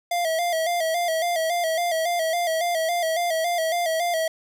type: tone with vibrato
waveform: square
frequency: 671 Hz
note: E5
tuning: 31 cents sharp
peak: -22 dBFS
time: 0.11-4.28 s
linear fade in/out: 5 ms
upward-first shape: square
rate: 3.6 Hz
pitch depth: 68 cents each way
effects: 10-bit